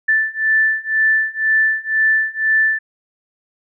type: beating tone pair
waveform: sine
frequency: 1760 / 1762 Hz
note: A6 / A6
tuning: 0 / +2 cents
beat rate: 2 Hz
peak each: -17 / -16 dBFS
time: 0.08-2.79 s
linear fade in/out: 10 ms
effects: none